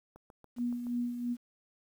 click train, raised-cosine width 1 ms, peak -39 dBFS, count 6, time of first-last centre 0.16-0.868 s, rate 7.06 Hz
sine tone with tremolo, 241.7 Hz, B3, 37 cents flat, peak -29 dBFS, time 0.56-1.37 s, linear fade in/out 50 ms, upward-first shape sine, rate 2.9 Hz, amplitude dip 55%
effects 10-bit

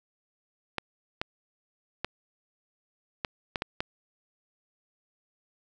clicks, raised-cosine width 0.3 ms, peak -13 dBFS, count 7, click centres 0.783 / 1.215 / 2.046 / 3.248 / 3.558 / 3.621 / 3.805 s, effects none

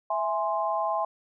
sine chord, E augmented, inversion none, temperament equal, 659.3 / 830.6 / 1046.5 Hz, E5 / G#5 / B#5, 0 / 0 / 0 cents, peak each -29 dBFS, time 0.1-1.05 s, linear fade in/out 5 ms, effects none

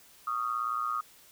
sine tone with amplitude modulation, 1238 Hz, D#6, 9 cents flat, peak -25 dBFS, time 0.27-1.01 s, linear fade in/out 5 ms, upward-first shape sine, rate 118 Hz, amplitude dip 85%, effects white hiss -57 dBFS RMS until 1.31 s

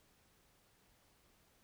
silence, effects pink hiss -71 dBFS RMS until 1.63 s

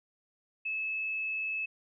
sine tone, 2601 Hz, E7, 24 cents flat, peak -31 dBFS, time 0.65-1.66 s, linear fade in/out 10 ms, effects none

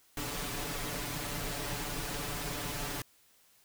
pink noise with comb filter, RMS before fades -37 dBFS, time 0.17-3.02 s, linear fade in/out 2 ms, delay 6.9 ms, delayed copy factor +0.85, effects white hiss -65 dBFS RMS until 3.64 s

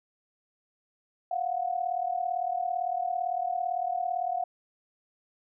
sine tone pair together, 698.5 / 736.3 Hz, F5 / F#5, 0 / -9 cents, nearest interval minor second, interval 91 cents, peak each -30 / -30 dBFS, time 1.31-4.44 s, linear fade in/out 5 ms, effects none

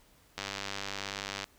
click train, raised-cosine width 0.2 ms, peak -18 dBFS, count 106, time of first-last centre 0.38-1.442 s, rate 98.9 Hz, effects pink hiss -63 dBFS RMS until 1.58 s

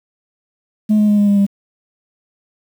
sine tone with pitch steps, 213.1 / 210.3 / 207.5 / 204.8 / 202.1 / 199.4 Hz, G#3 / G#3 / G#3 / G#3 / G#3 / G3, +45 / +22 / -1 / -24 / -47 / +30 cents, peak -7 dBFS, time 0.89-1.466 s, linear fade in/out 20 ms, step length 96 ms, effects tanh soft clip ceiling -8 dBFS + 7-bit

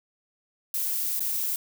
violet noise with dropouts, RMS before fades -28 dBFS, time 0.74-1.56 s, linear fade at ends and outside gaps 1 ms, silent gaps 1.195-1.205 s, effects none

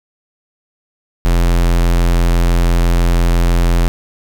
square tone, 43 Hz, F1, 26 cents flat, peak -10 dBFS, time 1.25-3.88 s, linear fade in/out 0 ms, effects none

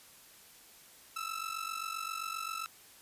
sawtooth ring-modulated tone, 1318.5 Hz, E6, in tune, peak -30 dBFS, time 1.16-2.66 s, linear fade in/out 0 ms, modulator 23.8 Hz, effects white hiss -57 dBFS RMS until 3.01 s + resampled to 32000 Hz

